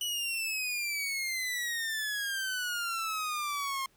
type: exponential sweep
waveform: sawtooth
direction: down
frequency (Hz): 2964 to 1063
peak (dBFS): -28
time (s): 0.01-3.86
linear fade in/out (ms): 2
effects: pink hiss -67 dBFS RMS until 3.96 s

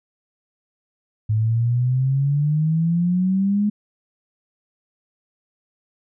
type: exponential sweep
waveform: sine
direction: up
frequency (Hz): 106.7 to 210.4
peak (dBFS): -16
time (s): 1.29-3.7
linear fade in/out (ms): 10
effects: none

